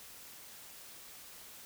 silence, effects white hiss -52 dBFS RMS until 1.65 s

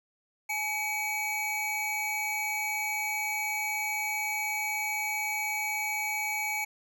square tone pair together, 849 / 2264 Hz, G#5 / C#7, +38 / +36 cents, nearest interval octave + perfect fourth, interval 1698 cents, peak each -36 / -31 dBFS, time 0.49-6.65 s, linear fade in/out 10 ms, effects none

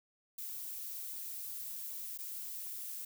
violet noise with dropouts, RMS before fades -43 dBFS, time 0.38-3.05 s, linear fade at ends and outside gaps 5 ms, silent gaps 2.177-2.186 s, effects none

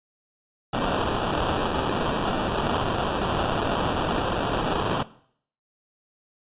white noise with sample-and-hold, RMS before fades -25 dBFS, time 0.73-5.03 s, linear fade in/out 5 ms, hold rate 2100 Hz, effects noise-tail reverb RT60 0.6 s tail -18 dB re dry + resampled to 8000 Hz

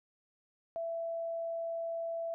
sine tone, 666 Hz, E5, 18 cents sharp, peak -34 dBFS, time 0.76-2.34 s, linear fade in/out 0 ms, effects none

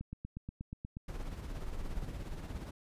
click train, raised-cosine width 5 ms, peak -29 dBFS, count 9, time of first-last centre 0.01-0.969 s, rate 8.34 Hz
brown noise with tremolo, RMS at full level -38 dBFS, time 1.08-2.71 s, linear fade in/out 5 ms, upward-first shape sine, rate 17 Hz, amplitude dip 50%
effects resampled to 32000 Hz

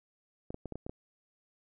clicks, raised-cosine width 2 ms, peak -26 dBFS, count 7, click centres 0.505 / 0.544 / 0.657 / 0.723 / 0.756 / 0.865 / 0.895 s, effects none

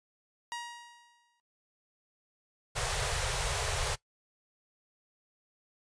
sawtooth tone with exponential decay, 949 Hz, A#5, 31 cents sharp, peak -31 dBFS, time 0.52-1.4 s, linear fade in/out 0 ms, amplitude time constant 190 ms
pink band-stop noise, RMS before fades -32 dBFS, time 2.75-3.96 s, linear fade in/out 20 ms, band 150 to 400 Hz, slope 96 dB/octave
effects noise-tail reverb RT60 0.1 s tail -19 dB re dry + resampled to 22050 Hz

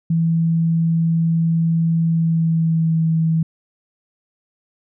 sine tone with pitch glide, 164.81 to 161.89 Hz, E3 to E3, 0 to -31 cents, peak -14 dBFS, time 0.1-3.43 s, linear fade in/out 5 ms, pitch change -31 cents, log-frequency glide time 2.05-3.03 s, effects none

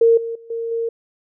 sine tone with level steps, 460 Hz, A#4, 23 cents flat, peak -9 / -23 / -39 / -22 / -19 dBFS, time 0.01-0.89 s, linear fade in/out 5 ms, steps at 0.17 / 0.35 / 0.5 / 0.71 s, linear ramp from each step 5 ms, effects none

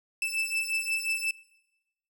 40% pulse beating tone pair, 2637 / 2642.6 Hz, E7 / E7, 0 / +4 cents, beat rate 5.6 Hz, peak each -30 dBFS, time 0.22-1.31 s, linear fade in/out 2 ms, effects noise-tail reverb RT60 0.9 s tail -20 dB re dry

